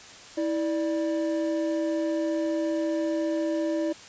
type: tone pair together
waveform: triangle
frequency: 324.7 / 590 Hz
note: E4 / D5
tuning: -26 / +8 cents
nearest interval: minor seventh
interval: 1034 cents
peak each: -24 / -27 dBFS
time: 0.37-3.93 s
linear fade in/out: 10 ms
effects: white hiss -46 dBFS RMS until 4.08 s + resampled to 16000 Hz